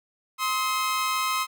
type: tone pair together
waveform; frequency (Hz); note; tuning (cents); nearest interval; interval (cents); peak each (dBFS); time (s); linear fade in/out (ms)
sawtooth; 1046.5 / 1274.5; C6 / D#6; 0 / +41; minor third; 341; -23; 0.38-1.47; 50
effects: none